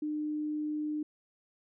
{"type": "tone", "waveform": "sine", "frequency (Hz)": 302.2, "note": "D4", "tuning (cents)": 50, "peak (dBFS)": -31, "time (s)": [0.02, 1.03], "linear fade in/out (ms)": 5, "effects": []}